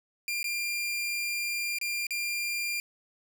sawtooth tone with dropouts, 2393 Hz, D7, 32 cents sharp, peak -26 dBFS, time 0.28-2.8 s, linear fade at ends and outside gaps 1 ms, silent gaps 0.43-0.442 / 1.786-1.813 / 2.068-2.107 s, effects none

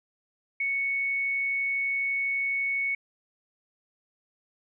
sine tone, 2217 Hz, C#7, in tune, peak -25 dBFS, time 0.6-2.95 s, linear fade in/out 5 ms, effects none

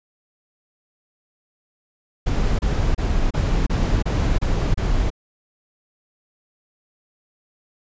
brown noise bursts, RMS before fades -19 dBFS, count 8, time 2.26-5.103 s, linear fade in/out 10 ms, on 330 ms, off 29 ms, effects resampled to 16000 Hz

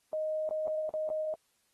sine tone with dropouts, 622.3 Hz, D#5, in tune, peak -30 dBFS, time 0.13-1.34 s, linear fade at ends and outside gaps 1 ms, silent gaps 0.491-0.509 / 0.673-0.679 / 0.893-0.938 / 1.091-1.101 s, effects white hiss -73 dBFS RMS until 1.73 s + AAC 32 kbps

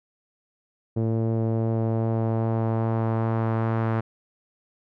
sawtooth tone with low-pass filter sweep, 112.8 Hz, A2, 44 cents sharp, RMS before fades -24 dBFS, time 0.96-4.01 s, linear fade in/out 10 ms, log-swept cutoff 440 to 1400 Hz, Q 1.3, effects none

